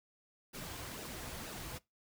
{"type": "noise with flanger", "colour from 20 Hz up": "pink", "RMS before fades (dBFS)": -45, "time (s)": [0.53, 1.79], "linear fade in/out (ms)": 20, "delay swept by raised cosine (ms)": [0.9, 5.3], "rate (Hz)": 2.1, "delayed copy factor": -0.5, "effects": ["noise-tail reverb RT60 0.2 s tail -22 dB re dry"]}